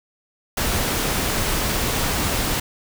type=noise; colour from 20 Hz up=pink; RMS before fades=-22 dBFS; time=0.57-2.6 s; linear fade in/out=5 ms; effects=none